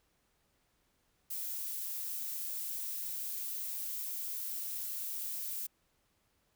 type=noise; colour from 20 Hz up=violet; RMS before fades=-39 dBFS; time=1.3-5.67 s; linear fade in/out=10 ms; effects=pink hiss -75 dBFS RMS until 6.55 s